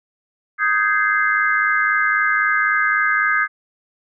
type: chord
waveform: sine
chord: Ab major seventh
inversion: second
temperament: just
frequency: 1245.9 / 1557.4 / 1661.2 / 2077 Hz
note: Eb6 / G6 / Ab6 / C7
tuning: +2 / -12 / 0 / -13 cents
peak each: -20 / -20 / -20 / -22 dBFS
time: 0.58-3.48 s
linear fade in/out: 50 ms
effects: none